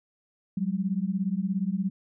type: beating tone pair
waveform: sine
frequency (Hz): 183.2 / 200.2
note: F#3 / G3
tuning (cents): -17 / +37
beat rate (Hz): 17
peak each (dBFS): -28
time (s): 0.57-1.9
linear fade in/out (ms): 5
effects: none